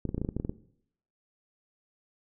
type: clicks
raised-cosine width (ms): 3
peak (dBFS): -18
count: 11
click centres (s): 0.053 / 0.091 / 0.146 / 0.18 / 0.216 / 0.248 / 0.289 / 0.366 / 0.399 / 0.449 / 0.495
effects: noise-tail reverb RT60 0.7 s tail -18 dB re dry